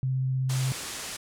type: tone with vibrato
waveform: sine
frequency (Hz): 130.81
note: C3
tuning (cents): 0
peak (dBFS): -24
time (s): 0.03-0.72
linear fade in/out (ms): 0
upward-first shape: square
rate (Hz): 16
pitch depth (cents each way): 8
type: low-pass noise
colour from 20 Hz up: white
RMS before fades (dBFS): -37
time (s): 0.49-1.17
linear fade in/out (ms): 10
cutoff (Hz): 9600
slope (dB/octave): 24
effects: none